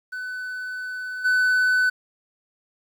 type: tone with level steps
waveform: triangle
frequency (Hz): 1503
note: F#6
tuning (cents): +27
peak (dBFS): -27 / -15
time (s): 0.12-1.9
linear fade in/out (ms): 10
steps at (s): 1.24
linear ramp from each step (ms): 20
effects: 9-bit